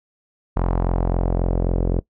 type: tone with low-pass filter sweep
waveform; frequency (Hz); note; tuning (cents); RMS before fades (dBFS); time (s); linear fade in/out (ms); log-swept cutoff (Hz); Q
sawtooth; 43.76; F1; +4; -20; 0.56-2; 10; 1000 to 470; 1.7
effects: noise-tail reverb RT60 0.1 s tail -20 dB re dry

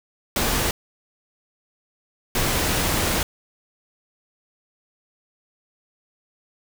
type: noise bursts at uneven times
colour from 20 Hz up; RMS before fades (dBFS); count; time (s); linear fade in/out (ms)
pink; -22; 2; 0.36-0.71 / 2.35-3.23; 2
effects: none

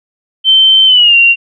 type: tone with pitch glide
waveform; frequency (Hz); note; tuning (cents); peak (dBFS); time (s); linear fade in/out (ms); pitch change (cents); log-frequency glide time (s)
sine; 3099 to 2761; G7 to F7; -21 to -20; -3; 0.44-1.36; 50; -199; 0.86-1.16
effects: none

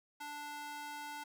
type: tone with high-pass filter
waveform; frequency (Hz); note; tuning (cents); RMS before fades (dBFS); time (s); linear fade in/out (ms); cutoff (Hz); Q
square; 293.7; D4; 0; -45; 0.2-1.24; 10; 870; 1.4
effects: none

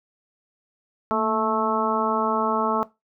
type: harmonic tone with a mistuned harmonic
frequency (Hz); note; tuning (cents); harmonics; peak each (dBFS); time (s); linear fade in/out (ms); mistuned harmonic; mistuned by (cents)
218.8; A3; -9; 1 / 2 / 3 / 4 / 5 / 6; -27 / -27 / -27 / -27 / -27 / -27; 1.11-2.83; 0; 1; +60
effects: noise-tail reverb RT60 0.2 s tail -18 dB re dry

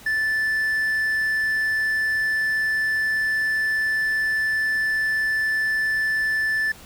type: tone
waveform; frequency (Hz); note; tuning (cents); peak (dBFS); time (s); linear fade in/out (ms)
triangle; 1755; A6; -5; -18; 0.06-6.72; 5
effects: pink hiss -45 dBFS RMS until 6.85 s

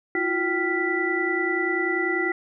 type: tone cluster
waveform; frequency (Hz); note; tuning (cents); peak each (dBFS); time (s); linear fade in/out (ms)
sine; 332.7 / 362.9 / 772 / 1389 / 1975; E4 / F#4 / G5 / F6 / B6; +16 / -34 / -27 / -10 / 0; -28 / -27 / -33 / -32 / -25; 0.15-2.32; 2
effects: none

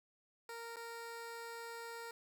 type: tone with dropouts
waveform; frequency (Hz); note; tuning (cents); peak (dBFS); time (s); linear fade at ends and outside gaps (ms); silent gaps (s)
15% pulse; 463.9; A#4; -8; -39; 0.49-2.11; 2; 0.76-0.767
effects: none

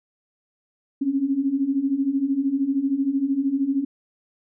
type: beating tone pair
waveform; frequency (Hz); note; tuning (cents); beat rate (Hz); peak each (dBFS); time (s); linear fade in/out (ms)
sine; 264.9 / 277.9; C4 / C#4; +22 / +4; 13; -25 / -21; 1.01-3.85; 10
effects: none

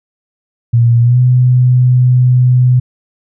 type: tone with pitch glide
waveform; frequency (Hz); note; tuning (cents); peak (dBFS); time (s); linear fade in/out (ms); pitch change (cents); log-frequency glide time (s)
sine; 117.9 to 125.63; A#2 to B2; +20 to +30; -5; 0.73-2.8; 10; +110; 1.01-1.19
effects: none

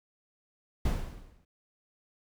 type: noise with exponential decay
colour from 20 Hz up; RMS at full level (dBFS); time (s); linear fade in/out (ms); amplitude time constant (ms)
brown; -25; 0.85-1.45; 5; 130
effects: none

